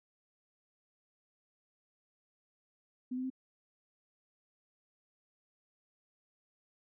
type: tone with pitch steps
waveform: sine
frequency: 252.1 / 256.4 / 260.7 Hz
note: B3 / C4 / C4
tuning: +36 / -35 / -6 cents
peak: -34 dBFS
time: 3.11-3.302 s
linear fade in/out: 10 ms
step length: 64 ms
effects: none